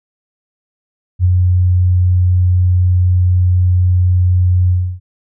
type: tone with ADSR envelope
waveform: sine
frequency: 90.4 Hz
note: F#2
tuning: 40 cents flat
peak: -6 dBFS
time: 1.19-5 s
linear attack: 54 ms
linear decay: 28 ms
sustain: -2 dB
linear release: 300 ms
effects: none